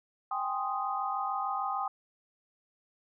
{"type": "chord", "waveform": "sine", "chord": "Ab major seventh", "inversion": "third", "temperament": "equal", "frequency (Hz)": [784, 830.6, 1046.5, 1244.5], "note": ["G5", "Ab5", "C6", "Eb6"], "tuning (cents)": [0, 0, 0, 0], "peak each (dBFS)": [-34, -39, -37, -34], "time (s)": [0.31, 1.88], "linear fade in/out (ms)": 5, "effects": []}